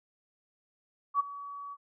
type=tone with ADSR envelope; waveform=sine; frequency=1135 Hz; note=C#6; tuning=41 cents sharp; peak=-21 dBFS; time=1.14-1.77 s; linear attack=57 ms; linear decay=16 ms; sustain=-18 dB; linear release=46 ms; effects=none